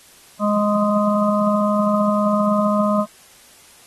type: harmonic tone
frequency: 207.7 Hz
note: G#3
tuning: in tune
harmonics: 1 / 3 / 5 / 6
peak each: -18 / -20 / -24 / -24 dBFS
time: 0.39-3.06 s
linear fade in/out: 50 ms
effects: white hiss -48 dBFS RMS until 3.86 s + AAC 32 kbps